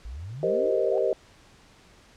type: exponential sweep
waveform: sine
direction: up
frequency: 52 to 784 Hz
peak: -34 dBFS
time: 0.05-0.98 s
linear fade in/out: 0 ms
type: chord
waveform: sine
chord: C minor seventh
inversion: second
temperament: equal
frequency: 392 / 466.2 / 523.3 / 622.3 Hz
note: G4 / Bb4 / C5 / Eb5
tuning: 0 / 0 / 0 / 0 cents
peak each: -27 dBFS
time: 0.43-1.13 s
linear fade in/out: 2 ms
effects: pink hiss -55 dBFS RMS until 2.16 s + low-pass 7000 Hz 12 dB/octave